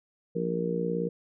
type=harmonic tone; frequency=58.27 Hz; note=A#1; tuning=in tune; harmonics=3 / 4 / 5 / 6 / 7 / 8; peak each=-31 / -38 / -39 / -38 / -37 / -30 dBFS; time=0.35-1.09 s; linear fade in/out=10 ms; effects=none